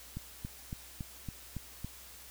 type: click train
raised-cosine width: 5 ms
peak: -26 dBFS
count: 7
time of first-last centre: 0.17-1.846 s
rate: 3.58 Hz
effects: added 62 Hz sine -59 dBFS peak until 2.3 s + white hiss -52 dBFS RMS until 2.3 s